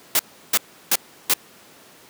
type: noise bursts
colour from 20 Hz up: white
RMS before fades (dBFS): -17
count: 4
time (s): 0.15-1.338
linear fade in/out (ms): 2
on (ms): 42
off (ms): 340
effects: pink hiss -48 dBFS RMS until 2.09 s + high-pass 200 Hz 12 dB/octave